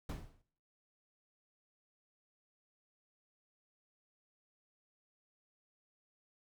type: noise with exponential decay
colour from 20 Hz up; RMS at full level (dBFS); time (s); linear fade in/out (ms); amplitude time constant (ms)
brown; -35; 0.09-0.42; 5; 71
effects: noise-tail reverb RT60 0.6 s tail -20 dB re dry